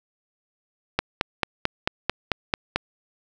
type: click train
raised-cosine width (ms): 0.3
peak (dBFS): -4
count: 9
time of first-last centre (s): 0.99-2.76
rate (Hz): 4.52
effects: none